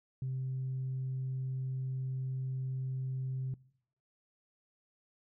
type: tone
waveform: sine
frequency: 130.81 Hz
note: C3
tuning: in tune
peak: -32 dBFS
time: 0.22-3.54 s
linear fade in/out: 2 ms
effects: noise-tail reverb RT60 0.7 s tail -23 dB re dry + tanh soft clip ceiling -30 dBFS